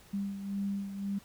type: beating tone pair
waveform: sine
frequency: 198.4 / 200.3 Hz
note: G3 / G3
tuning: +21 / +38 cents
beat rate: 1.9 Hz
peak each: -33 / -40 dBFS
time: 0.13-1.19 s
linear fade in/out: 10 ms
effects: pink hiss -58 dBFS RMS until 1.24 s